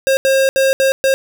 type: tone bursts at uneven times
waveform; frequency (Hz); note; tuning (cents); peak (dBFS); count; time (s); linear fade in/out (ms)
square; 536; C5; +42; -11; 5; 0.07-0.17 / 0.25-0.49 / 0.56-0.73 / 0.8-0.92 / 1.04-1.14; 0
effects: none